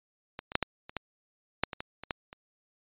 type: clicks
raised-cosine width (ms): 0.3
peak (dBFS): -21 / -23 / -7 / -11 / -27 / -16 / -8 / -20 / -20 / -25 / -14 / -28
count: 12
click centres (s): 0.391 / 0.519 / 0.554 / 0.627 / 0.895 / 0.967 / 1.636 / 1.732 / 1.805 / 2.036 / 2.108 / 2.329
effects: resampled to 8000 Hz